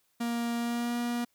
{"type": "tone with pitch glide", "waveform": "45% pulse", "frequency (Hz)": [235.2, 239.4], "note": ["A#3", "A#3"], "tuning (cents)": [16, 46], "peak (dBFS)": -29, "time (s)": [0.2, 1.25], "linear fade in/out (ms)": 10, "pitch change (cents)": 30, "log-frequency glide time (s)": [0.56, 0.96], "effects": ["white hiss -72 dBFS RMS until 1.34 s"]}